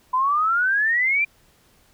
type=exponential sweep; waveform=sine; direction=up; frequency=999 to 2400 Hz; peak=-17 dBFS; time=0.13-1.25 s; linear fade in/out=10 ms; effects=pink hiss -58 dBFS RMS until 1.93 s